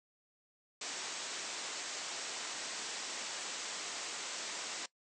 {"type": "low-pass noise", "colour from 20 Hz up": "white", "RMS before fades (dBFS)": -42, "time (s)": [0.81, 4.86], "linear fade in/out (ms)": 5, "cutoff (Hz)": 8100, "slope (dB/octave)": 96, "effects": ["noise-tail reverb RT60 0.1 s tail -20 dB re dry", "high-pass 300 Hz 12 dB/octave"]}